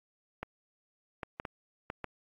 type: clicks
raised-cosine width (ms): 0.5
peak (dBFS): -21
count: 6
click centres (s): 0.43 / 1.232 / 1.399 / 1.452 / 1.901 / 2.043
effects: AAC 32 kbps